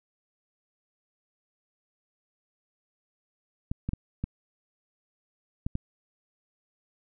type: clicks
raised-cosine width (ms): 5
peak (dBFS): -17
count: 6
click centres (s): 3.715 / 3.89 / 3.934 / 4.24 / 5.665 / 5.754
effects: none